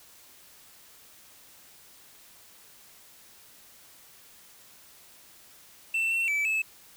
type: tone with pitch steps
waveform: triangle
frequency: 2679 / 2705 / 2308 / 2604 Hz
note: E7 / E7 / D7 / E7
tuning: +27 / +44 / -31 / -22 cents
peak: -23 dBFS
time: 5.94-6.62 s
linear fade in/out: 5 ms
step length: 170 ms
effects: white hiss -54 dBFS RMS until 6.96 s